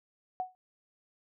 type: tone with exponential decay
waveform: sine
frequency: 740 Hz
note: F#5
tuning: in tune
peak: -27 dBFS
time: 0.4-0.55 s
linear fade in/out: 0 ms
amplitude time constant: 31 ms
effects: none